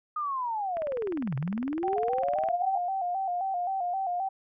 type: linear two-way sweep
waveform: sine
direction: down then up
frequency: 1244.5 to 124.1 to 803 Hz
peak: -28 dBFS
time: 0.16-2.78 s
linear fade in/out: 5 ms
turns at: 1.36 s
type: click train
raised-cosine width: 0.5 ms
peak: -25 dBFS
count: 35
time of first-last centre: 0.77-2.487 s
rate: 19.8 Hz
type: tone with vibrato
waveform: sine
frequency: 740 Hz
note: F#5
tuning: in tune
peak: -27 dBFS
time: 1.83-4.29 s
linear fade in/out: 10 ms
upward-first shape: square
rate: 3.8 Hz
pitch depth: 74 cents each way
effects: none